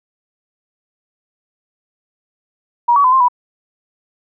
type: tone with pitch steps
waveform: sine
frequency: 954 / 1133 / 1014 / 1053 / 982 Hz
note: A#5 / C#6 / B5 / C6 / B5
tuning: +40 / +37 / +45 / +11 / -10 cents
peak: -8 dBFS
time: 2.88-3.285 s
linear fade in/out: 10 ms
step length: 81 ms
effects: none